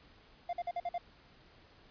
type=tone bursts; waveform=triangle; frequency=699 Hz; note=F5; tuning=1 cent sharp; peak=-31 dBFS; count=6; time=0.49-0.981 s; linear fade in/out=5 ms; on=41 ms; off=49 ms; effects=pink hiss -61 dBFS RMS until 1.9 s + resampled to 11025 Hz